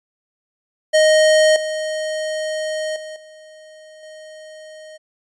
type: tone with level steps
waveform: square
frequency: 622.3 Hz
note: D#5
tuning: in tune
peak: -11 / -22 / -31 / -41 / -37 dBFS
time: 0.93-4.98 s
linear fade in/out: 20 ms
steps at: 1.56 / 2.96 / 3.16 / 4.03 s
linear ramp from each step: 2 ms
effects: resampled to 22050 Hz